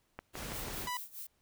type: click train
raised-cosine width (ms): 0.5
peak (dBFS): -26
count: 4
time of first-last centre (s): 0.19-0.683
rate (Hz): 6.08
type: noise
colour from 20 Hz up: pink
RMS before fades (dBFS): -42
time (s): 0.33-0.9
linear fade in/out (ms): 50
type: noise with tremolo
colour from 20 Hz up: violet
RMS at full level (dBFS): -43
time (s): 0.53-1.27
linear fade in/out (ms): 5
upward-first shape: sine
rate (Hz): 4.8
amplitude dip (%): 85
type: tone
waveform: sawtooth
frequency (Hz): 987.8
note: B5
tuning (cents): 0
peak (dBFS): -31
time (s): 0.87-0.97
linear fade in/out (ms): 2
effects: pink hiss -75 dBFS RMS until 1.41 s